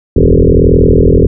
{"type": "tone with frequency modulation", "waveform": "sine", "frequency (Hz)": 171.2, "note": "F3", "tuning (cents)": -34, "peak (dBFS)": -3, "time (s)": [0.16, 1.27], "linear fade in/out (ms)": 5, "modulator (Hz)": 41.3, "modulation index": 7.2, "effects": []}